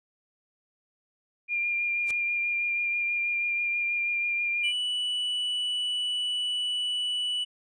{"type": "tone with vibrato", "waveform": "sine", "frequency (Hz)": 2400, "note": "D7", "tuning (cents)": 37, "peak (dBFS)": -25, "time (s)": [1.48, 4.73], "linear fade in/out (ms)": 50, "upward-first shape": "triangle", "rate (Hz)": 6.2, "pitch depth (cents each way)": 18}
{"type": "noise with exponential growth", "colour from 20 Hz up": "white", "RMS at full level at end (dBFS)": -33, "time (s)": [2.04, 2.11], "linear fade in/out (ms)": 2, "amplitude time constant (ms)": 15}
{"type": "tone", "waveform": "triangle", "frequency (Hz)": 2960, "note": "F#7", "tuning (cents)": 0, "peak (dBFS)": -25, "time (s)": [4.63, 7.45], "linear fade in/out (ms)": 20}
{"effects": ["resampled to 22050 Hz"]}